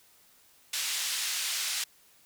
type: band-pass noise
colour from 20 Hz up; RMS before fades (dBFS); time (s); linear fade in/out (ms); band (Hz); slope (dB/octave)
pink; -32; 0.73-1.84; 5; 2800 to 10000; 12
effects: white hiss -61 dBFS RMS until 2.25 s